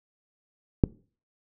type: click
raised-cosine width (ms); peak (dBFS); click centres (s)
3; -4; 0.838
effects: noise-tail reverb RT60 0.4 s tail -23 dB re dry